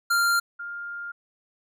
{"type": "tone pair in turn", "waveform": ["square", "sine"], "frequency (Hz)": [1392, 1404.1], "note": ["F6", "F6"], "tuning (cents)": [-6, 9], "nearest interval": "unison", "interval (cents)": 15, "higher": "second", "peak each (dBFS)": [-20, -32], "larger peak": "first", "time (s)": [[0.1, 0.4], [0.59, 1.12]], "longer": "second", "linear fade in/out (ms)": 10, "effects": []}